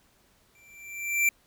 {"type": "tone with exponential growth", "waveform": "square", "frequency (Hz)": 2349, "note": "D7", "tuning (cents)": 0, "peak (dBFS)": -19, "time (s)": [0.55, 1.29], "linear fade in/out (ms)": 2, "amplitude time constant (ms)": 160, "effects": ["pink hiss -64 dBFS RMS until 1.46 s"]}